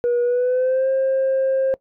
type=tone with pitch glide; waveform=sine; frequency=482 to 531.7 Hz; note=B4 to C5; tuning=-42 to +28 cents; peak=-14 dBFS; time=0.04-1.74 s; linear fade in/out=0 ms; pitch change=+170 cents; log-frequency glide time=0.22-0.89 s; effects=noise-tail reverb RT60 0.1 s tail -22 dB re dry + tanh soft clip ceiling -14 dBFS